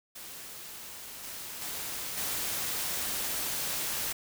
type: noise with level steps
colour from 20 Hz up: white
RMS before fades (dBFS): -44 / -41 / -37 / -33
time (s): 0.15-4.13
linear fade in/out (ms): 10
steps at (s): 1.23 / 1.61 / 2.17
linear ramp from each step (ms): 10
effects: none